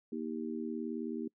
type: harmonic tone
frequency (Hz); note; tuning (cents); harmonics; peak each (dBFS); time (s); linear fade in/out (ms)
79; D#2; +27; 3 / 4 / 5; -38 / -40 / -42; 0.12-1.28; 5
effects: noise-tail reverb RT60 0.1 s tail -25 dB re dry